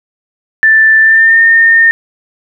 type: tone with pitch glide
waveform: sine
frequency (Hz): 1767 to 1824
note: A6 to A#6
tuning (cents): +7 to -38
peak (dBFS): -3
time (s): 0.63-1.91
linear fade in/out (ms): 0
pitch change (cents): +55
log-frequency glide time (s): 1-1.4
effects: none